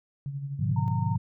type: tone with tremolo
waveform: sine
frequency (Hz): 139.7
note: C#3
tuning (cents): +14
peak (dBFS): -29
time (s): 0.26-0.88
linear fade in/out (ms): 0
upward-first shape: sine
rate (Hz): 12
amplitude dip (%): 55
type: chord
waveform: sine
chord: G# diminished seventh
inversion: none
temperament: just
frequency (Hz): 103.83 / 124.59 / 149.51 / 179.41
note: G#2 / B2 / D3 / F3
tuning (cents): 0 / +16 / +31 / +47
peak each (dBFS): -28 / -29 / -31 / -32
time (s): 0.59-1.18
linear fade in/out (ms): 10
type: tone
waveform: sine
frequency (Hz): 919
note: A#5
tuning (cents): -25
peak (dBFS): -34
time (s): 0.76-1.16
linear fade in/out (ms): 5
effects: none